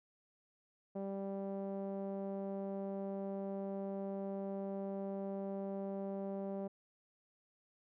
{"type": "tone with low-pass filter", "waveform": "sawtooth", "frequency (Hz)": 196, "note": "G3", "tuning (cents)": 0, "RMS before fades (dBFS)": -41, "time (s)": [0.95, 6.68], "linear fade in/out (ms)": 10, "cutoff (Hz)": 620, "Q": 2.4, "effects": []}